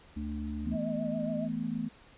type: harmonic tone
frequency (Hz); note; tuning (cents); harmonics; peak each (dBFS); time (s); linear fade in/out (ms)
73.9; D2; +11; 1 / 3 / 4; -37 / -36 / -42; 0.16-0.76; 10
type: chord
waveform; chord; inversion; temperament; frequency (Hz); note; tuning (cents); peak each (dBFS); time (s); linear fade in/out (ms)
sine; E suspended fourth; none; equal; 164.81 / 220 / 246.9; E3 / A3 / B3; 0 / 0 / 0; -38 / -34 / -35; 0.65-1.89; 20
type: tone with vibrato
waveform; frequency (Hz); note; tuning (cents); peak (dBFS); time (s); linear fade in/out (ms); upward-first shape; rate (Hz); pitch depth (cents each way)
sine; 622.3; D#5; 0; -35; 0.71-1.49; 50; triangle; 7.2; 73
effects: pink hiss -57 dBFS RMS until 2.17 s + resampled to 8000 Hz